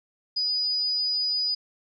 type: tone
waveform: sine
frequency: 4947 Hz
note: D#8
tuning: 11 cents flat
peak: -23 dBFS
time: 0.36-1.55 s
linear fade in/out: 10 ms
effects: none